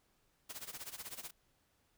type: noise with tremolo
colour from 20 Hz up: white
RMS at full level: -44 dBFS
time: 0.49-1.31 s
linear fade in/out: 10 ms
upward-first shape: sine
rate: 16 Hz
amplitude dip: 85%
effects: pink hiss -75 dBFS RMS until 1.97 s